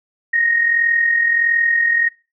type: tone with amplitude modulation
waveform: sine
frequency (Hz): 1864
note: A#6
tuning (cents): -1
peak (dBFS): -11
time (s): 0.33-2.09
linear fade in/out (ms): 10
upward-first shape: sine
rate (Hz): 41.5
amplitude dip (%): 55
effects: noise-tail reverb RT60 0.3 s tail -20 dB re dry